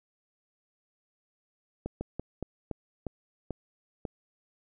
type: slowing click train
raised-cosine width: 2 ms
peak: -20 dBFS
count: 8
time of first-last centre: 1.86-4.052 s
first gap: 150 ms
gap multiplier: 1.24
effects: none